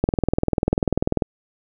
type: click train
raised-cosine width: 2 ms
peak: -4 dBFS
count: 25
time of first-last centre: 0.04-1.222 s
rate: 20.3 Hz
effects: none